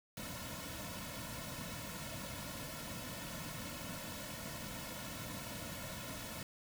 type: noise with comb filter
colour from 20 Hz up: pink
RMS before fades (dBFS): -45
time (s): 0.17-6.43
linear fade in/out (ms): 2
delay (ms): 2.5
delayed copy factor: -0.85
effects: none